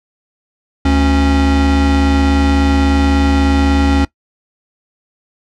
square tone pair together, 72.9 / 275.2 Hz, D2 / C#4, -12 / -12 cents, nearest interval octave + major seventh, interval 2300 cents, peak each -13 dBFS, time 0.85-4.05 s, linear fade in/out 5 ms, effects noise-tail reverb RT60 0.1 s tail -21 dB re dry + low-pass 5000 Hz 12 dB/octave

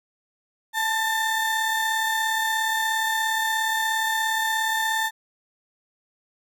35% pulse tone pair together, 880 / 1797 Hz, A5 / A6, 0 / +36 cents, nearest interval octave, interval 1236 cents, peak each -23 dBFS, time 0.73-5.11 s, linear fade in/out 50 ms, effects none

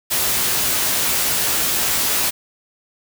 white noise with comb filter, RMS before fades -19 dBFS, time 0.1-2.31 s, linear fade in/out 20 ms, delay 16 ms, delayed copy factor +0.65, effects none

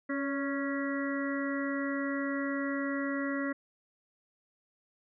harmonic tone with a mistuned harmonic, 277.2 Hz, C#4, in tune, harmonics 1 / 2 / 4 / 5 / 6 / 7, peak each -32 / -38 / -43 / -42 / -43 / -39 dBFS, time 0.09-3.53 s, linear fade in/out 10 ms, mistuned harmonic 2, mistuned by +29 cents, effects none

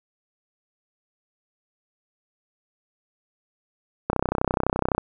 click train, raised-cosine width 1 ms, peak -7 dBFS, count 29, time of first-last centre 4.1-4.981 s, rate 31.8 Hz, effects none

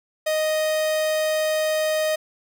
45% pulse tone, 622.3 Hz, D#5, in tune, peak -20 dBFS, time 0.26-2.16 s, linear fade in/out 10 ms, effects none

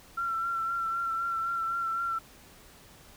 sine tone with vibrato, 1357 Hz, E6, 50 cents sharp, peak -28 dBFS, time 0.17-2.19 s, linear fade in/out 10 ms, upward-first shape sine, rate 3.9 Hz, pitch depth 28 cents each way, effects pink hiss -54 dBFS RMS until 3.16 s

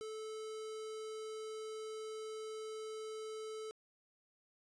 square tone with notch filter, 436 Hz, A4, 16 cents flat, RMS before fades -45 dBFS, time 0.01-3.71 s, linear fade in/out 0 ms, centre 1900 Hz, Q 1.8, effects resampled to 22050 Hz

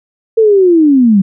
sine linear sweep, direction down, 456 to 185 Hz, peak -4 dBFS, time 0.37-1.22 s, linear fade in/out 10 ms, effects none

